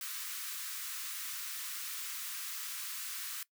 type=high-pass noise; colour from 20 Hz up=white; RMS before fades=-41 dBFS; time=0.01-3.43 s; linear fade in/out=2 ms; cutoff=1100 Hz; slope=48 dB/octave; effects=noise-tail reverb RT60 0.1 s tail -20 dB re dry